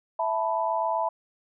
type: chord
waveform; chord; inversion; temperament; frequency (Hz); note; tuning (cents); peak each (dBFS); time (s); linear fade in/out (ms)
sine; E suspended fourth; none; equal; 659.3 / 880 / 987.8; E5 / A5 / B5; 0 / 0 / 0; -28; 0.19-1.09; 5
effects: none